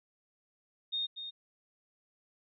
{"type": "tone with echo", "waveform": "sine", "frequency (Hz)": 3690, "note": "A#7", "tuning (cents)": -18, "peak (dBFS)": -31, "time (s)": [0.92, 1.07], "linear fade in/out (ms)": 20, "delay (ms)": 240, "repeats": 1, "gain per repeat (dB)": -8, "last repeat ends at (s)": 1.31, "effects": []}